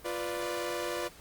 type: chord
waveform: sawtooth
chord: B diminished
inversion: second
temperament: equal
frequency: 349.2 / 493.9 / 587.3 Hz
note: F4 / B4 / D5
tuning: 0 / 0 / 0 cents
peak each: -33 dBFS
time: 0.04-1.09 s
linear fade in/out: 20 ms
effects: pink hiss -53 dBFS RMS until 1.2 s + Opus 32 kbps